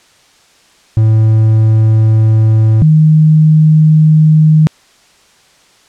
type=tone pair in turn; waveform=triangle / sine; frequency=110 / 155.56 Hz; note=A2 / D#3; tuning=0 / 0 cents; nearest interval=tritone; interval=600 cents; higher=second; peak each=-3 dBFS; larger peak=neither; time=0.97-2.82 / 2.82-4.67 s; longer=neither; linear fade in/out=0 ms; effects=white hiss -47 dBFS RMS until 5.88 s + low-pass 7000 Hz 12 dB/octave